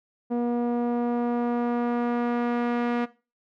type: tone with low-pass filter sweep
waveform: sawtooth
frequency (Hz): 239.7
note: A#3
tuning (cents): +48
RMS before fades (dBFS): -26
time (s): 0.3-3.06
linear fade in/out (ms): 20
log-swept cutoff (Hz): 640 to 2000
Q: 0.98
effects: noise-tail reverb RT60 0.3 s tail -17 dB re dry